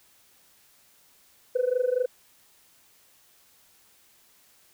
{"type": "tone with amplitude modulation", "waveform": "sine", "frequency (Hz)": 501, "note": "B4", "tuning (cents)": 25, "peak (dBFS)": -17, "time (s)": [1.55, 2.06], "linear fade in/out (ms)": 10, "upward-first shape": "sine", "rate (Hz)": 24.3, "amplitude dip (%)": 90, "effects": ["tanh soft clip ceiling -17 dBFS", "white hiss -60 dBFS RMS until 4.73 s"]}